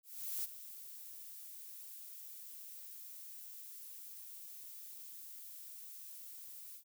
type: noise with ADSR envelope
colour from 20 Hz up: violet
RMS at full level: -38 dBFS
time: 0.03-6.84 s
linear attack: 410 ms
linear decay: 22 ms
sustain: -13 dB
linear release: 91 ms
effects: none